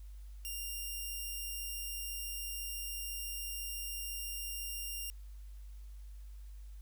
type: tone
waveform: 5% pulse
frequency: 2794 Hz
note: F7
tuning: in tune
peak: -30 dBFS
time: 0.45-5.1 s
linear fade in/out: 0 ms
effects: added 50 Hz sine -46 dBFS peak until 6.81 s + white hiss -69 dBFS RMS until 6.81 s